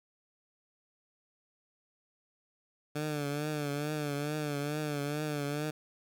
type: tone with vibrato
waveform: 15% pulse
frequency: 147.7 Hz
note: D3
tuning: 10 cents sharp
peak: -26 dBFS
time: 2.95-5.71 s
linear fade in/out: 10 ms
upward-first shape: triangle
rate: 2.3 Hz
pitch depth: 74 cents each way
effects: none